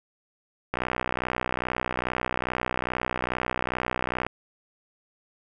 click train, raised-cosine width 0.5 ms, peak -11 dBFS, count 221, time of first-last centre 0.74-4.266 s, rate 62.4 Hz, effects none

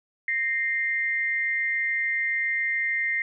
sine tone pair together, 1845.9 / 2093 Hz, A#6 / C7, -18 / 0 cents, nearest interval major second, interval 218 cents, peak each -27 / -25 dBFS, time 0.28-3.22 s, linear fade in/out 2 ms, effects none

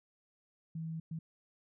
sine tone bursts at uneven times, 161.9 Hz, E3, 31 cents flat, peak -37 dBFS, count 2, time 0.75-1 / 1.11-1.19 s, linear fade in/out 5 ms, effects none

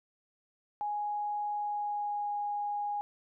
sine tone with pitch glide, 830.6 to 823.9 Hz, G#5 to G#5, 0 to -14 cents, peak -31 dBFS, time 0.81-3.01 s, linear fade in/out 0 ms, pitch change -14 cents, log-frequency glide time 1.52-2.34 s, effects none

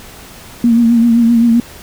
sine tone with vibrato, 233.1 Hz, A#3, in tune, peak -6 dBFS, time 0.64-1.6 s, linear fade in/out 2 ms, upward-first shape triangle, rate 7.7 Hz, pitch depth 52 cents each way, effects pink hiss -35 dBFS RMS until 1.82 s

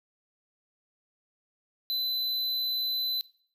square tone, 4019 Hz, B7, 30 cents sharp, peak -28 dBFS, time 1.9-3.21 s, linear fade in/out 0 ms, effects noise-tail reverb RT60 0.5 s tail -19 dB re dry

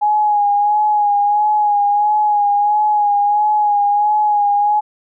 sine tone with vibrato, 830.6 Hz, G#5, in tune, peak -11 dBFS, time 0.01-4.81 s, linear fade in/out 20 ms, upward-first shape sine, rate 1.5 Hz, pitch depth 33 cents each way, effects none

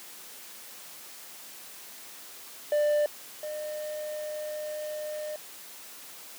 triangle tone pair in turn, 593 / 607.2 Hz, D5 / D#5, +17 / -42 cents, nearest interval unison, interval 41 cents, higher second, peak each -20 / -31 dBFS, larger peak first, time 2.72-3.06 / 3.43-5.36 s, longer second, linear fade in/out 2 ms, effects white hiss -46 dBFS RMS until 6.38 s + high-pass 200 Hz 12 dB/octave

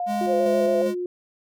sine tone with pitch glide, 710 to 666.3 Hz, F5 to E5, +28 to +18 cents, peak -24 dBFS, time 0-0.82 s, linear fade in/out 2 ms, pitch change -110 cents, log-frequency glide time 0.25-0.52 s
square tone with tremolo, 207.7 Hz, G#3, in tune, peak -27 dBFS, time 0.06-0.95 s, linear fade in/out 50 ms, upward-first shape square, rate 2.5 Hz, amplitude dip 30%
sine tone, 357.7 Hz, F4, 41 cents sharp, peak -25 dBFS, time 0.21-1.06 s, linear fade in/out 2 ms
sine tone with vibrato, 523.3 Hz, C5, in tune, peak -20 dBFS, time 0.26-0.91 s, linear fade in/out 50 ms, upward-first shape square, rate 7.2 Hz, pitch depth 32 cents each way
effects none

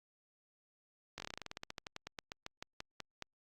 slowing click train, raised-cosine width 0.2 ms, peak -25 dBFS, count 25, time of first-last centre 1.18-3.223 s, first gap 20 ms, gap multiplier 1.11, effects Opus 48 kbps

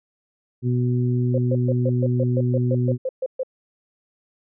harmonic tone, 123.47 Hz, B2, in tune, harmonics 1 / 2 / 3, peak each -19 / -25 / -29 dBFS, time 0.62-2.98 s, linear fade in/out 50 ms
sine tone bursts, 521 Hz, C5, 7 cents flat, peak -21 dBFS, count 13, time 1.34-3.433 s, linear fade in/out 5 ms, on 41 ms, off 130 ms
effects none

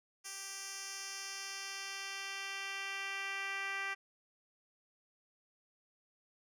10% pulse tone with band-pass filter sweep, 392 Hz, G4, in tune, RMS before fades -42 dBFS, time 0.24-3.95 s, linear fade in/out 20 ms, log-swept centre 7500 to 2100 Hz, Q 1.4, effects none

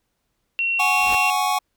sine tone, 2730 Hz, F7, 40 cents flat, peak -19 dBFS, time 0.59-1.3 s, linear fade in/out 0 ms
square chord, F# suspended second, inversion none, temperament just, 740 / 832.5 / 1110 Hz, F#5 / G#5 / C#6, 0 / +4 / +2 cents, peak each -24 dBFS, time 0.79-1.59 s, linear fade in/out 10 ms
pink noise with exponential growth, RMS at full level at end -28 dBFS, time 0.88-1.15 s, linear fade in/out 2 ms, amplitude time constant 58 ms
effects pink hiss -73 dBFS RMS until 1.76 s

